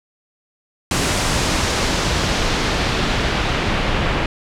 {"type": "noise with low-pass filter sweep", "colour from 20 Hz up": "pink", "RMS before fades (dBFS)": -19, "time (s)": [0.91, 4.26], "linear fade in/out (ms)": 2, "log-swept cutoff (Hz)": [8600, 2600], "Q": 0.96, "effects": []}